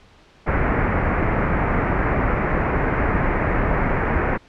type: low-pass noise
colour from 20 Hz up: pink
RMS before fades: -20 dBFS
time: 0.46-4.38 s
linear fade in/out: 20 ms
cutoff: 2200 Hz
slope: 48 dB/octave
effects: pink hiss -51 dBFS RMS until 4.48 s + low-pass 4000 Hz 12 dB/octave